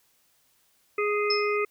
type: harmonic tone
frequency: 415.3 Hz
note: G#4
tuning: in tune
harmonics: 1 / 3 / 5 / 6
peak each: -25 / -30 / -32 / -33 dBFS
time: 0.98-1.65 s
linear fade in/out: 5 ms
type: tone with exponential decay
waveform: sine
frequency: 5200 Hz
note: E8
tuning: 24 cents flat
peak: -21 dBFS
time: 1.3-1.57 s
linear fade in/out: 5 ms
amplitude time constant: 57 ms
effects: white hiss -66 dBFS RMS until 1.7 s